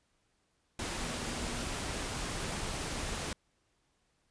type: tone in noise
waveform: sine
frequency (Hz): 240.6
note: B3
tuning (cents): -45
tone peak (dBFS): -44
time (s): 0.96-1.65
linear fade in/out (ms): 2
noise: pink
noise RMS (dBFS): -37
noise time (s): 0.79-3.33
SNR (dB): -10
effects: pink hiss -75 dBFS RMS until 4.3 s + resampled to 22050 Hz